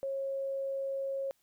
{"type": "tone", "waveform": "sine", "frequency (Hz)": 544, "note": "C#5", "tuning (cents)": -33, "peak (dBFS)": -32, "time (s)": [0.03, 1.31], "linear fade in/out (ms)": 0, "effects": ["white hiss -73 dBFS RMS until 1.42 s"]}